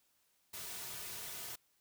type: noise with comb filter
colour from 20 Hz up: white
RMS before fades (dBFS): -45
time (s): 0.53-1.56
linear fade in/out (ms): 10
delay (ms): 3.7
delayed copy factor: -0.55
effects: white hiss -75 dBFS RMS until 1.8 s